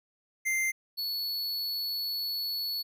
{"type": "tone pair in turn", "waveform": "square", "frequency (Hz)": [2090, 4413], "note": ["C7", "C#8"], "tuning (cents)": [-2, -9], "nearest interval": "octave + minor second", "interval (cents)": 1293, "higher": "second", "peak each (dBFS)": [-27, -31], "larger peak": "first", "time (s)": [[0.45, 0.72], [0.97, 2.83]], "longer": "second", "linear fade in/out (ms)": 20, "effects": []}